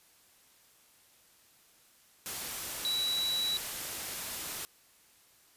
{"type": "tone in noise", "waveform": "sine", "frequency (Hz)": 3919, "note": "B7", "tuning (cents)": -14, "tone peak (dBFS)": -29, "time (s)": [2.85, 3.57], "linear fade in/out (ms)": 0, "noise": "white", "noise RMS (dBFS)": -38, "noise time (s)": [2.26, 4.65], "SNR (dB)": 6, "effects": ["white hiss -63 dBFS RMS until 5.56 s", "resampled to 32000 Hz"]}